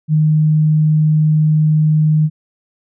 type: tone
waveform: sine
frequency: 154.3 Hz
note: D#3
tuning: 14 cents flat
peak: -9 dBFS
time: 0.08-2.3 s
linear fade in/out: 50 ms
effects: none